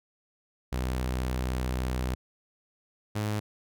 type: tone pair in turn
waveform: sawtooth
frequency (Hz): 63.2 / 105.59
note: B1 / G#2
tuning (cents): +41 / +29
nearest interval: major sixth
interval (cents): 888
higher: second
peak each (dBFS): -24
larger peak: neither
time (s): 0.72-2.15 / 3.15-3.4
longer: first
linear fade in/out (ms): 10
effects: none